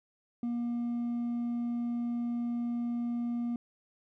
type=tone with hard clipping; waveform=sine; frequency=237.9 Hz; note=A#3; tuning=35 cents sharp; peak=-31 dBFS; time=0.43-3.56 s; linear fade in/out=2 ms; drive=2 dB; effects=none